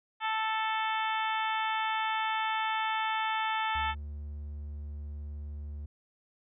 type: harmonic tone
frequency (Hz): 440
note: A4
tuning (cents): 0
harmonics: 2 / 3 / 4 / 5 / 6 / 7 / 8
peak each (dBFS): -31 / -35 / -37 / -39 / -41 / -42 / -43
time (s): 0.2-3.95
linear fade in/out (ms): 50
type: tone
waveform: triangle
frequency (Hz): 73.42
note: D2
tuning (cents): 0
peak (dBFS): -35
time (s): 3.75-5.86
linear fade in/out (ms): 5
effects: none